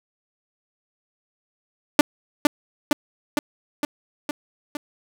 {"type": "tone with echo", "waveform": "sawtooth", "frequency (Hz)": 294.7, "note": "D4", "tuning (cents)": 6, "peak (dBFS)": -5, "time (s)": [1.99, 2.01], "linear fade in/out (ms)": 2, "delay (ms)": 460, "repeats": 6, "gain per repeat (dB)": -3, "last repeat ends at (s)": 4.77, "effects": []}